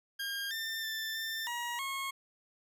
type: tone with pitch steps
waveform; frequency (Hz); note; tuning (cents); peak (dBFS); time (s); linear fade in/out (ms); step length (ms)
20% pulse; 1613 / 1795 / 1772 / 1789 / 954 / 1088; G6 / A6 / A6 / A6 / A#5 / C#6; +49 / +34 / +12 / +28 / +40 / -33; -30; 0.19-2.11; 10; 320
effects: none